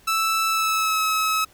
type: tone with pitch glide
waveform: sawtooth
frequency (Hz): 1318.5 to 1287.6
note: E6 to E6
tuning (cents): 0 to -41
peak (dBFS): -16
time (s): 0.07-1.45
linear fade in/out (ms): 10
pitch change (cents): -41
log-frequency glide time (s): 0.48-1.02
effects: pink hiss -54 dBFS RMS until 1.53 s